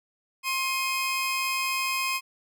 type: tone pair together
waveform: sawtooth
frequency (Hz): 1062.8 / 2519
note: C6 / D#7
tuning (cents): +27 / +21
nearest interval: octave + minor third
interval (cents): 1494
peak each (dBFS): -25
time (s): 0.43-2.21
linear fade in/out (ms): 50
effects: none